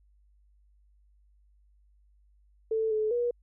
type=tone with pitch steps; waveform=sine; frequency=442.9 / 431.4 / 480.9 Hz; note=A4 / A4 / B4; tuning=+11 / -34 / -46 cents; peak=-25 dBFS; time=2.71-3.31 s; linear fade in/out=5 ms; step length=200 ms; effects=added 50 Hz sine -60 dBFS peak until 3.42 s